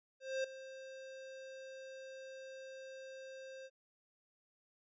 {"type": "tone with ADSR envelope", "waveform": "square", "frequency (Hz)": 529, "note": "C5", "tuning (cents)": 19, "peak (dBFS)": -34, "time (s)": [0.2, 3.7], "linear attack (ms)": 240, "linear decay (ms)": 6, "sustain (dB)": -15, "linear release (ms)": 46, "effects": ["resampled to 16000 Hz"]}